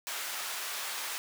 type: high-pass noise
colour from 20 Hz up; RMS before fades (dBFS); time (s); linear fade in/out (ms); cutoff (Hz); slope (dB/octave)
pink; -37; 0.07-1.18; 0; 1100; 12
effects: none